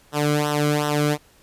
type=tone with flanger; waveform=sawtooth; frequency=148.2 Hz; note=D3; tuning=16 cents sharp; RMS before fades=-21 dBFS; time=0.12-1.18 s; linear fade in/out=50 ms; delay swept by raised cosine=0.43 to 1.14 ms; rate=2.7 Hz; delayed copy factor=-0.85; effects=pink hiss -55 dBFS RMS until 1.42 s + resampled to 32000 Hz

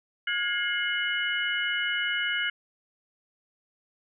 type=tone cluster; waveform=sine; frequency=1430 / 1655 / 2138 / 2949 Hz; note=F6 / G#6 / C7 / F#7; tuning=+41 / -6 / +37 / -6 cents; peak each=-31 dBFS; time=0.27-2.5 s; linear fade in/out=5 ms; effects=none

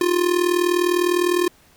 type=tone with amplitude modulation; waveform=square; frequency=352.2 Hz; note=F4; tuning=15 cents sharp; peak=-14 dBFS; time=0.01-1.48 s; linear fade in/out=2 ms; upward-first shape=sine; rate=39.9 Hz; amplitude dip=75%; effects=pink hiss -54 dBFS RMS until 1.76 s

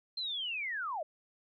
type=linear sweep; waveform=sine; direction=down; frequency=4186 to 571 Hz; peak=-34 dBFS; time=0.17-1.03 s; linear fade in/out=5 ms; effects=none

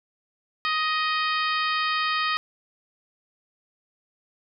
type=harmonic tone with a mistuned harmonic; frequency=625 Hz; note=D#5; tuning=8 cents sharp; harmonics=2 / 3 / 4 / 5 / 6 / 7 / 8; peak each=-25 / -29 / -31 / -33 / -35 / -36 / -37 dBFS; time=0.65-2.37 s; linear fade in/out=0 ms; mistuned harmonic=8; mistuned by=-36 cents; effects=none

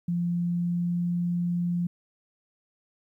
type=tone with pitch glide; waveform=sine; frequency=173.2 to 174.3 Hz; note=F3 to F3; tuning=-14 to -3 cents; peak=-24 dBFS; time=0.08-1.87 s; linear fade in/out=5 ms; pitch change=+11 cents; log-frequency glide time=0.18-1.08 s; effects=11-bit

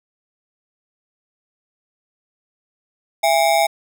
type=ring-modulated tone; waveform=square; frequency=741 Hz; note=F#5; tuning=2 cents sharp; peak=-11 dBFS; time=3.23-3.67 s; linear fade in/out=10 ms; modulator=74.1 Hz; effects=none

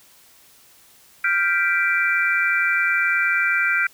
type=chord; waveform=sine; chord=G dominant seventh; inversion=third; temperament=equal; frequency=1396.9 / 1568 / 1975.5 / 2349 Hz; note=F6 / G6 / B6 / D7; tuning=0 / 0 / 0 / 0 cents; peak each=-22 / -22 / -25 / -22 dBFS; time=1.24-3.87 s; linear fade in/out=5 ms; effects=white hiss -52 dBFS RMS until 3.93 s

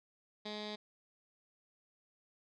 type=tone with low-pass filter; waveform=15% pulse; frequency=210.8 Hz; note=G#3; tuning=26 cents sharp; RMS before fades=-43 dBFS; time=0.45-0.76 s; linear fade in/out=10 ms; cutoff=4100 Hz; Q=8; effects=none

